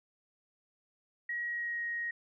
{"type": "tone with pitch glide", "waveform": "sine", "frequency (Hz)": [1903, 1880.1], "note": ["A#6", "A#6"], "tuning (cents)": [35, 14], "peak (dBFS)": -33, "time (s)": [1.29, 2.11], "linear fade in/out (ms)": 5, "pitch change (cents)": -21, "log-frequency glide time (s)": [1.45, 1.85], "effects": []}